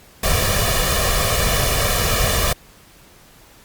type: noise with comb filter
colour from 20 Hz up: pink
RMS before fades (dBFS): -18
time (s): 0.23-2.53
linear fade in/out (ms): 5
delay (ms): 1.7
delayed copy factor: +0.75
effects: pink hiss -48 dBFS RMS until 3.64 s + Opus 48 kbps